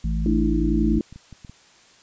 harmonic tone, 54.6 Hz, A1, 13 cents flat, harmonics 1 / 3 / 4, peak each -22 / -27 / -31 dBFS, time 0.04-0.99 s, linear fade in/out 5 ms
sine chord, A suspended fourth, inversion none, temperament equal with one note detuned, 220 / 299 / 329.6 Hz, A3 / D4 / E4, 0 / +31 / 0 cents, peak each -24 dBFS, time 0.26-1.01 s, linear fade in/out 2 ms
clicks, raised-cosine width 5 ms, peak -28 dBFS, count 10, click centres 0.604 / 0.647 / 0.681 / 0.924 / 0.963 / 1.126 / 1.16 / 1.327 / 1.448 / 1.496 s
effects white hiss -53 dBFS RMS until 2.02 s + resampled to 16000 Hz

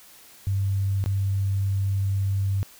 sine tone with dropouts, 98 Hz, G2, in tune, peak -21 dBFS, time 0.47-2.63 s, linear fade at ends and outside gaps 0 ms, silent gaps 1.04-1.06 s, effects white hiss -50 dBFS RMS until 2.79 s

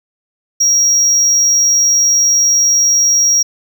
triangle tone, 5650 Hz, F8, 19 cents sharp, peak -7 dBFS, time 0.6-3.43 s, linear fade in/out 10 ms, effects none

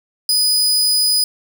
sawtooth tone, 4976 Hz, D#8, 1 cent flat, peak -10 dBFS, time 0.29-1.24 s, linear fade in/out 2 ms, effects none

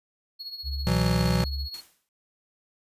triangle tone with tremolo, 4331 Hz, C#8, 41 cents flat, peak -31 dBFS, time 0.39-1.81 s, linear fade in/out 20 ms, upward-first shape triangle, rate 15 Hz, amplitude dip 75%
sine tone, 69 Hz, C#2, 7 cents flat, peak -28 dBFS, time 0.63-1.69 s, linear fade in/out 50 ms
square chord, B suspended fourth, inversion none, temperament just, 123.47 / 164.63 / 185.21 Hz, B2 / E3 / F#3, 0 / -2 / +2 cents, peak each -27 dBFS, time 0.87-1.44 s, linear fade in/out 0 ms
white noise with exponential decay, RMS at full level -42 dBFS, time 1.74-2.09 s, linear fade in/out 2 ms, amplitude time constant 75 ms
effects resampled to 32000 Hz

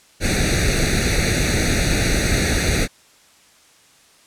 pink noise with comb filter, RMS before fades -18 dBFS, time 0.2-2.88 s, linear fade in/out 50 ms, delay 0.48 ms, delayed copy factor +0.95, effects white hiss -52 dBFS RMS until 4.26 s + low-pass 9000 Hz 12 dB/octave

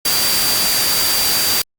sine tone in noise, 4699 Hz, D8, in tune, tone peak -19 dBFS, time 0.05-1.62 s, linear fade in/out 5 ms, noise white, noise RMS -17 dBFS, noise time 0.05-1.62 s, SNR -5 dB, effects Opus 48 kbps

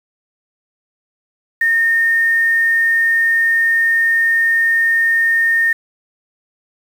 sine tone with quantisation, 1830 Hz, A#6, 32 cents flat, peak -11 dBFS, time 1.61-5.73 s, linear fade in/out 5 ms, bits 6, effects none

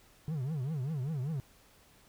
triangle tone with vibrato, 142.5 Hz, C#3, 48 cents sharp, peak -30 dBFS, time 0.28-1.4 s, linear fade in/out 0 ms, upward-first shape triangle, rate 5.1 Hz, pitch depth 290 cents each way, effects pink hiss -62 dBFS RMS until 2.08 s

